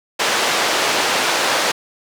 pink band-pass noise, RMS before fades -18 dBFS, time 0.19-1.72 s, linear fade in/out 10 ms, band 510 to 6200 Hz, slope 12 dB/octave, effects none

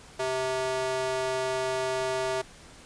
square tone with high-pass filter, 130.1 Hz, C3, 9 cents flat, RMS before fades -29 dBFS, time 0.19-2.42 s, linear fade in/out 10 ms, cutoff 520 Hz, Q 2.2, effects pink hiss -50 dBFS RMS until 2.85 s + resampled to 22050 Hz

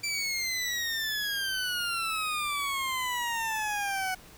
20% pulse exponential sweep, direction down, 2349 to 740 Hz, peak -24 dBFS, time 0.03-4.15 s, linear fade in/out 10 ms, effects pink hiss -52 dBFS RMS until 4.37 s

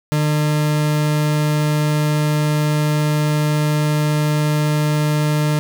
40% pulse tone, 150.6 Hz, D3, 44 cents sharp, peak -14 dBFS, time 0.12-5.59 s, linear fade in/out 0 ms, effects none

